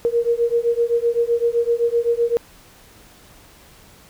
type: beating tone pair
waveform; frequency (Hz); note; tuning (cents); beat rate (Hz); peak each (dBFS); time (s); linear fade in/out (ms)
sine; 466.2 / 474; A#4 / A#4; 0 / +29; 7.8; -19; 0.05-2.37; 0
effects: pink hiss -48 dBFS RMS until 4.09 s